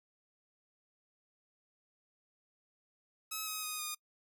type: tone with pitch steps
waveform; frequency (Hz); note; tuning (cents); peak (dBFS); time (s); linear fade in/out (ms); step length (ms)
5% pulse; 1286 / 1265.4 / 1245.1 / 1225.1; E6 / D#6 / D#6 / D#6; -43 / +29 / +1 / -27; -26; 3.31-3.95; 10; 160
effects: noise-tail reverb RT60 0.1 s tail -25 dB re dry